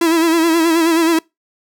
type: tone with vibrato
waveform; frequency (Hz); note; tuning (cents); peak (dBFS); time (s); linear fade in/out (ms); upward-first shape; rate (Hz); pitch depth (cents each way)
45% pulse; 329.6; E4; 0; -11; 0.01-1.19; 5; sine; 9.4; 60
effects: noise-tail reverb RT60 0.2 s tail -24 dB re dry